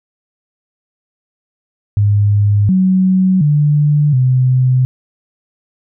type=tone with pitch steps; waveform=sine; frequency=102.7 / 187.1 / 147.8 / 128.3 Hz; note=G#2 / F#3 / D3 / C3; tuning=-19 / +20 / +11 / -34 cents; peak=-8 dBFS; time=1.97-4.85 s; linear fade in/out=0 ms; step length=720 ms; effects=none